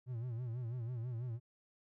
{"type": "tone with vibrato", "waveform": "triangle", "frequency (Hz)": 120, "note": "B2", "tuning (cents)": -49, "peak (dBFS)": -36, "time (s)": [0.06, 1.4], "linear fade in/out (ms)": 50, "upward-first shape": "sine", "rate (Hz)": 6.1, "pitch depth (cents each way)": 110, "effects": []}